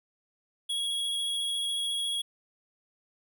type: tone with vibrato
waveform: square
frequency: 3322 Hz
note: G#7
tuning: in tune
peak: -29 dBFS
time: 0.69-2.22 s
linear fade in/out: 10 ms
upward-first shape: triangle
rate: 14 Hz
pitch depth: 15 cents each way
effects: none